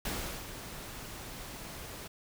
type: noise with ADSR envelope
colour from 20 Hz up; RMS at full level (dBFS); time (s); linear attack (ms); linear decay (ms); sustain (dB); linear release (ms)
pink; -35; 0.05-2.08; 3; 390; -9; 11
effects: none